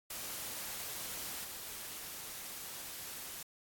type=noise with level steps; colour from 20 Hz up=white; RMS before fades=-42 / -45 dBFS; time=0.1-3.43 s; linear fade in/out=5 ms; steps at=1.43 s; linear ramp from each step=20 ms; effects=AAC 64 kbps